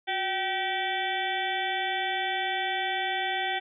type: harmonic tone with a mistuned harmonic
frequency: 384.4 Hz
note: G4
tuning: 34 cents flat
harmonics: 1 / 2 / 4 / 5 / 6 / 7 / 8 / 9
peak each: -38 / -30 / -36 / -34 / -36 / -46 / -38 / -36 dBFS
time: 0.07-3.6 s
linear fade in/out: 20 ms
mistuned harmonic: 1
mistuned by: -84 cents
effects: none